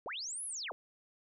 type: linear two-way sweep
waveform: sine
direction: up then down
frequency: 331.3 to 11175 to 331.3 Hz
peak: -38 dBFS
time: 0.06-0.72 s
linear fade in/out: 0 ms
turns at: 0.45 s
effects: none